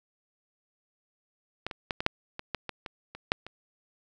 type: clicks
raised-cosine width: 0.3 ms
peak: -16 / -21 / -13 / -15 / -6 / -20 / -14 / -18 / -21 / -25 / -6 / -25 dBFS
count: 12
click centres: 1.666 / 1.712 / 1.908 / 2.005 / 2.064 / 2.394 / 2.547 / 2.693 / 2.862 / 3.15 / 3.319 / 3.466 s
effects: none